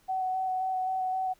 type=tone with vibrato; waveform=sine; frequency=750 Hz; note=F#5; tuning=23 cents sharp; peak=-27 dBFS; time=0.08-1.34 s; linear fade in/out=20 ms; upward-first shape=square; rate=3.8 Hz; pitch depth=12 cents each way; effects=pink hiss -64 dBFS RMS until 1.39 s